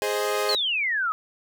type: chord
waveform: sawtooth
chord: Ab major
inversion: none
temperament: equal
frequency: 415.3 / 523.3 / 622.3 Hz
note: Ab4 / C5 / Eb5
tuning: 0 / 0 / 0 cents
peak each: -22 / -25 / -26 dBFS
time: 0.02-0.55 s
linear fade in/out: 0 ms
type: exponential sweep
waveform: sine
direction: down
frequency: 4442 to 1244.5 Hz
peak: -22 dBFS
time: 0.49-1.12 s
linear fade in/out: 0 ms
effects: none